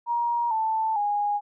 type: tone with pitch steps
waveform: sine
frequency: 946 / 882.6 / 823.5 Hz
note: A#5 / A5 / G#5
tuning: +25 / +5 / -15 cents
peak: -22 dBFS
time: 0.06-1.41 s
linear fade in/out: 50 ms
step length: 450 ms
effects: none